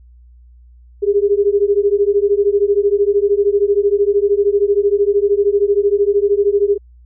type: beating tone pair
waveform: sine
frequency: 399.1 / 412.1 Hz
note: G4 / G#4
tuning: +31 / -13 cents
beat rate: 13 Hz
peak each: -14 dBFS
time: 1.02-6.78 s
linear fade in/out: 20 ms
effects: added 60 Hz sine -41 dBFS peak until 7.05 s